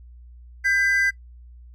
triangle tone pair together, 1590 / 2003 Hz, G6 / B6, +24 / +24 cents, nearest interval major third, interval 400 cents, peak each -19 dBFS, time 0.64-1.11 s, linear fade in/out 20 ms, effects noise-tail reverb RT60 0.1 s tail -20 dB re dry + added 60 Hz sine -42 dBFS peak until 1.74 s

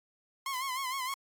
sawtooth tone with vibrato, 1051 Hz, C6, 7 cents sharp, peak -29 dBFS, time 0.46-1.14 s, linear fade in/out 2 ms, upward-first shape sine, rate 6.5 Hz, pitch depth 85 cents each way
blue noise with exponential decay, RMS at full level -41 dBFS, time 0.53-0.77 s, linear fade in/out 5 ms, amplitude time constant 52 ms
effects AAC 64 kbps

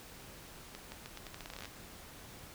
accelerating click train, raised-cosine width 0.2 ms, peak -27 dBFS, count 17, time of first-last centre 0.75-1.655 s, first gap 170 ms, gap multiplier 0.82, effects pink hiss -52 dBFS RMS until 2.54 s

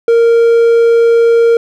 triangle tone, 464.1 Hz, A#4, 8 cents flat, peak -3 dBFS, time 0.08-1.57 s, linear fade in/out 2 ms, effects none

